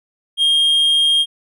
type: tone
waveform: triangle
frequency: 3227 Hz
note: G7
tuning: 50 cents sharp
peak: -10 dBFS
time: 0.37-1.26 s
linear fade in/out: 50 ms
effects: none